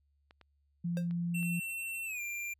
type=clicks; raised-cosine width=0.3 ms; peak=-39 dBFS; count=4; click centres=0.309 / 0.413 / 1.11 / 1.429 s
type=tone; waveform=sine; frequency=172.1 Hz; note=F3; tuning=25 cents flat; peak=-31 dBFS; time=0.84-1.6 s; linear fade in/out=10 ms
type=tone with exponential decay; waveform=square; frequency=529 Hz; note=C5; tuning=19 cents sharp; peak=-37 dBFS; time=0.97-1.09 s; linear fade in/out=1 ms; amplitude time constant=24 ms
type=tone with pitch glide; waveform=square; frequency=2702 to 2380 Hz; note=E7 to D7; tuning=+42 to +22 cents; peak=-37 dBFS; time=1.34-2.54 s; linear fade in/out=10 ms; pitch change=-220 cents; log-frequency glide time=2.05-2.21 s
effects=added 71 Hz sine -70 dBFS peak until 2.59 s